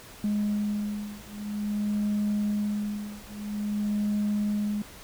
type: beating tone pair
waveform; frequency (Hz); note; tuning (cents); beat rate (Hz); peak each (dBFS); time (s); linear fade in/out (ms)
sine; 207.7 / 208.2; G#3 / G#3; 0 / +5; 0.5; -28; 0.24-4.82; 2
effects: tanh soft clip ceiling -21 dBFS + pink hiss -47 dBFS RMS until 5.03 s